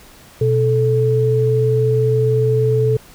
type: tone pair together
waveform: sine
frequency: 123.47 / 436.8 Hz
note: B2 / A4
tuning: 0 / -13 cents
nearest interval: octave + minor seventh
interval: 2187 cents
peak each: -15 dBFS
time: 0.41-2.97 s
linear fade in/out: 5 ms
effects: pink hiss -44 dBFS RMS until 3.14 s